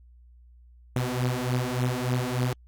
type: beating tone pair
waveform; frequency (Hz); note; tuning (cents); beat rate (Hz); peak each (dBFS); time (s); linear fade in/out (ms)
sawtooth; 123.47 / 126.87; B2 / B2; 0 / +47; 3.4; -24; 0.96-2.53; 0
effects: added 60 Hz sine -50 dBFS peak until 2.67 s + Opus 48 kbps